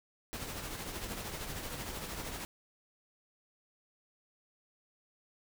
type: noise with tremolo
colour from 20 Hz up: pink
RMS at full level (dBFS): -39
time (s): 0.33-2.45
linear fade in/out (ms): 0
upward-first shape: triangle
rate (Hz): 13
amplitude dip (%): 50
effects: none